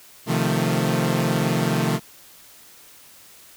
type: chord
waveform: sawtooth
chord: F dominant seventh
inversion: second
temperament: equal with one note detuned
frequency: 130.81 / 155.56 / 174.61 / 221.9 Hz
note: C3 / Eb3 / F3 / A3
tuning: 0 / 0 / 0 / +15 cents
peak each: -21 dBFS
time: 0.26-2 s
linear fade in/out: 50 ms
effects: white hiss -48 dBFS RMS until 3.56 s